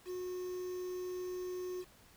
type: tone with quantisation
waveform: triangle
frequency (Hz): 364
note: F#4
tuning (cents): -28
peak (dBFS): -36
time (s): 0.05-1.85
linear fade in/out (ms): 50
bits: 9
effects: pink hiss -62 dBFS RMS until 2.16 s